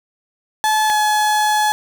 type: tone pair in turn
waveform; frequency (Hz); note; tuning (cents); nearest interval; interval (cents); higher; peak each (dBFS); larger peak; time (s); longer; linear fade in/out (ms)
35% pulse; 862 / 849.2; A5 / G#5; -36 / +38; unison; 26; first; -12; neither; 0.64-0.9 / 0.9-1.72; second; 0
effects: none